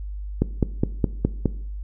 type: click train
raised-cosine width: 3 ms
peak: -5 dBFS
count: 6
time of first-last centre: 0.42-1.457 s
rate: 4.82 Hz
effects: noise-tail reverb RT60 0.6 s tail -18 dB re dry + added 50 Hz sine -29 dBFS peak until 1.83 s